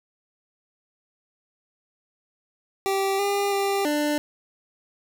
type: tone with pitch steps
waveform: 25% pulse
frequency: 389.9 / 401.9 / 396.5 / 296.5 Hz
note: G4 / G4 / G4 / D4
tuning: -9 / +43 / +20 / +17 cents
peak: -18 dBFS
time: 2.86-4.18 s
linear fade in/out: 0 ms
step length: 330 ms
effects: none